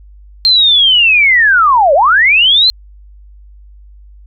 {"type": "linear two-way sweep", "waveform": "sine", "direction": "down then up", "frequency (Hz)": [4200, 530, 4200], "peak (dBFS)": -5, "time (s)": [0.45, 2.7], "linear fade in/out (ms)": 0, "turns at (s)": 1.94, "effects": ["added 50 Hz sine -35 dBFS peak until 4.26 s"]}